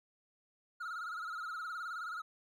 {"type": "tone with vibrato", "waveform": "triangle", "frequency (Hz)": 1354, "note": "E6", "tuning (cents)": 46, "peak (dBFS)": -37, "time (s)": [0.8, 2.22], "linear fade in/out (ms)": 10, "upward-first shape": "sine", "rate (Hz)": 19, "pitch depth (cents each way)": 110, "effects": []}